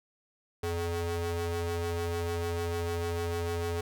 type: ring-modulated tone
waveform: 45% pulse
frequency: 169.1 Hz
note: E3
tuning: 44 cents sharp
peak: -27 dBFS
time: 0.63-3.81 s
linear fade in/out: 5 ms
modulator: 257 Hz
effects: none